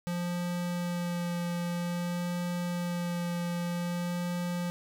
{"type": "tone with vibrato", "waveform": "square", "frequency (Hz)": 174.61, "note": "F3", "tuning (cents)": 0, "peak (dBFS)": -31, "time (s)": [0.07, 4.7], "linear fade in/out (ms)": 0, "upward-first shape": "sine", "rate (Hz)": 0.52, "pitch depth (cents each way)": 11, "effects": []}